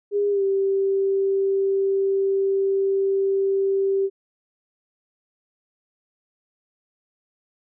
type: tone with pitch glide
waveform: sine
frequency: 407.3 to 390.3 Hz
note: G#4 to G4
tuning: -34 to -8 cents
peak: -18 dBFS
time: 0.11-4.1 s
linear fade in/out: 50 ms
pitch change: -74 cents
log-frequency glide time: 0.3-0.43 s
effects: none